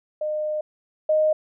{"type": "tone pair in turn", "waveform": "sine", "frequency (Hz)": [610, 618.9], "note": ["D#5", "D#5"], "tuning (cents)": [-34, -9], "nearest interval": "unison", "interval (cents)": 25, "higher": "second", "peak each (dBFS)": [-23, -16], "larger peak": "second", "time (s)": [[0.21, 0.61], [1.09, 1.33]], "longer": "first", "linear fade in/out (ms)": 5, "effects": []}